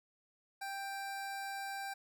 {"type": "tone", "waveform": "25% pulse", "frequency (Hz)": 787, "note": "G5", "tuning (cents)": 7, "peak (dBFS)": -36, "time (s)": [0.61, 1.94], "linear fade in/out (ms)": 10, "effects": []}